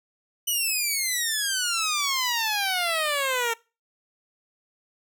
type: exponential sweep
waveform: 10% pulse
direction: down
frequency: 2991 to 452.9 Hz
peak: -15 dBFS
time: 0.47-3.54 s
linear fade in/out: 10 ms
effects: noise-tail reverb RT60 0.3 s tail -23 dB re dry